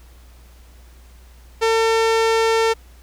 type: tone with low-pass filter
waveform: sawtooth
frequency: 450 Hz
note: A4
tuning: 39 cents sharp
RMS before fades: -17 dBFS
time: 1.61-2.74 s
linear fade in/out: 20 ms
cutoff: 7700 Hz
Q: 0.62
effects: added 60 Hz sine -43 dBFS peak until 3.02 s + pink hiss -53 dBFS RMS until 3.02 s